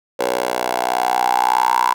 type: tone with high-pass filter sweep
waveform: 10% pulse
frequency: 61.74 Hz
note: B1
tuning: in tune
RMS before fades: -18 dBFS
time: 0.19-1.94 s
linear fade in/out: 10 ms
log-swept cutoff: 540 to 990 Hz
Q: 8.3
effects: none